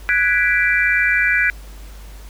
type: chord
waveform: sine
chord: G# half-diminished seventh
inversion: third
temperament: equal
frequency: 1480 / 1661.2 / 1975.5 / 2349 Hz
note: F#6 / G#6 / B6 / D7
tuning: 0 / 0 / 0 / 0 cents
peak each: -19 dBFS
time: 0.09-1.5 s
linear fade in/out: 0 ms
effects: added 50 Hz sine -34 dBFS peak until 2.29 s + pink hiss -45 dBFS RMS until 2.29 s